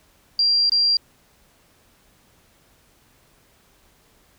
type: tone with dropouts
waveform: sine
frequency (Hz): 4751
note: D8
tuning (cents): +19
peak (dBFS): -15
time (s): 0.39-0.97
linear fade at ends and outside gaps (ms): 2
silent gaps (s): 0.696-0.719
effects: pink hiss -58 dBFS RMS until 4.38 s